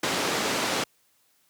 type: band-pass noise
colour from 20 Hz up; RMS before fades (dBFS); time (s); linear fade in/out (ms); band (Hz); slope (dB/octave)
pink; -27; 0.03-0.84; 5; 250 to 7000; 12
effects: white hiss -66 dBFS RMS until 1.49 s + high-pass 80 Hz 12 dB/octave